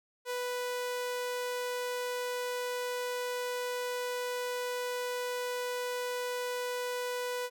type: tone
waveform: sawtooth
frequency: 493.9 Hz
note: B4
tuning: in tune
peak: -29 dBFS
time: 0.25-7.5 s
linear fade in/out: 50 ms
effects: none